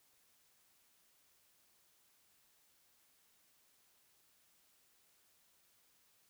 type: silence
effects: white hiss -72 dBFS RMS until 6.29 s